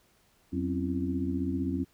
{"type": "tone cluster", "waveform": "sine", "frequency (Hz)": [86, 186.7, 254.6, 270.1, 335.6], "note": ["F2", "F#3", "C4", "C#4", "E4"], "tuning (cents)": [-26, 16, -47, -45, 31], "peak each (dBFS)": [-35, -35, -37, -31, -37], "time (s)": [0.52, 1.85], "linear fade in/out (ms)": 20, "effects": ["pink hiss -66 dBFS RMS until 1.93 s"]}